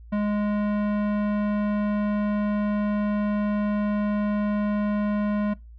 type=tone with tanh clipping; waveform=sine; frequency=207.7 Hz; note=G#3; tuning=in tune; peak=-24 dBFS; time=0.12-5.54 s; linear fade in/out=10 ms; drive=17 dB; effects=noise-tail reverb RT60 0.2 s tail -21 dB re dry + added 57 Hz sine -42 dBFS peak until 5.78 s